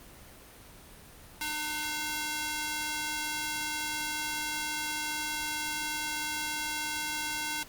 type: tone with high-pass filter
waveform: square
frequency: 302.7 Hz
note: D#4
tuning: 48 cents flat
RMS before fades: -34 dBFS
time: 1.41-7.63 s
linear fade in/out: 2 ms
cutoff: 1300 Hz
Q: 0.51
effects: pink hiss -51 dBFS RMS until 7.68 s + Opus 24 kbps